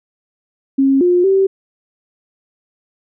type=tone with pitch steps; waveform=sine; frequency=271.1 / 355.6 / 386.6 Hz; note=C#4 / F4 / G4; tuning=-38 / +31 / -24 cents; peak=-9 dBFS; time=0.78-1.47 s; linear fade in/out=10 ms; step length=230 ms; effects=none